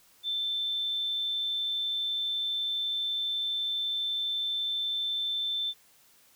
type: tone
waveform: sine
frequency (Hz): 3544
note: A7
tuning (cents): +12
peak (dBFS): -28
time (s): 0.23-5.74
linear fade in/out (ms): 50
effects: white hiss -61 dBFS RMS until 6.35 s